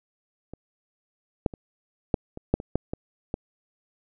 clicks, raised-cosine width 2 ms, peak -25 / -8 / -25 / -7 / -23 / -6 / -22 / -9 / -16 / -14 dBFS, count 10, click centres 0.536 / 1.462 / 1.538 / 2.142 / 2.374 / 2.54 / 2.601 / 2.756 / 2.935 / 3.341 s, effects none

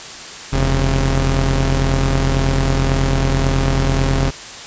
sawtooth tone pair together, 41.91 / 134.9 Hz, E1 / C#3, +29 / -47 cents, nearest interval octave + minor sixth, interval 2024 cents, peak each -12 / -13 dBFS, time 0.52-4.31 s, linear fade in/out 20 ms, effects white hiss -32 dBFS RMS until 4.66 s + resampled to 16000 Hz

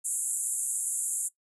white band-pass noise, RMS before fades -31 dBFS, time 0.04-1.29 s, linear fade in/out 20 ms, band 7100 to 11000 Hz, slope 96 dB/octave, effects noise-tail reverb RT60 0.1 s tail -18 dB re dry

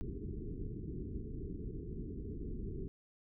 pink low-pass noise, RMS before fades -42 dBFS, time 0.01-2.88 s, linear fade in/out 0 ms, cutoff 430 Hz, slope 96 dB/octave, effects none

